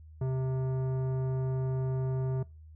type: tone with tanh clipping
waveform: sine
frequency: 130.81 Hz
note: C3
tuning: in tune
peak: -30 dBFS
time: 0.21-2.43 s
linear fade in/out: 5 ms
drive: 14 dB
effects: noise-tail reverb RT60 0.3 s tail -23 dB re dry + added 78 Hz sine -48 dBFS peak until 2.75 s